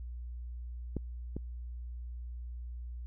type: clicks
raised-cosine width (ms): 3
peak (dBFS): -21 / -24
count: 2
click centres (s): 0.967 / 1.366
effects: added 60 Hz sine -39 dBFS peak until 3.06 s